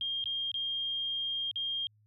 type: tone with dropouts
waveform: sine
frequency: 3216 Hz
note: G7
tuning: 44 cents sharp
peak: -31 dBFS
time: 0.01-1.87 s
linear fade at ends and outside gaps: 1 ms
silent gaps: 0.241-0.257 / 0.516-0.542 / 1.513-1.558 s
effects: added 106 Hz sine -63 dBFS peak until 2.06 s